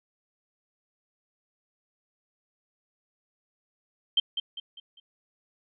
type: tone with echo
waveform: sine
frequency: 3137 Hz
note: G7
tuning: 1 cent sharp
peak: -18 dBFS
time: 4.17-4.2 s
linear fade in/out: 5 ms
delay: 200 ms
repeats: 4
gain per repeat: -8 dB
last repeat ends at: 5 s
effects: none